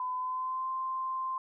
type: tone with pitch glide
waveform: sine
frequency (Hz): 1010 to 1044.4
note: B5 to C6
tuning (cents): +39 to -3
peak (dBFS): -31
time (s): 0-1.38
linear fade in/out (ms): 2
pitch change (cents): +58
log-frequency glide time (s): 0.14-0.69
effects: none